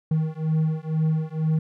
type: beating tone pair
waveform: triangle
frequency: 156.7 / 158.8 Hz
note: D#3 / D#3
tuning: +13 / +36 cents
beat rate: 2.1 Hz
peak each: -22 dBFS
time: 0.11-1.59 s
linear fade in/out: 5 ms
effects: none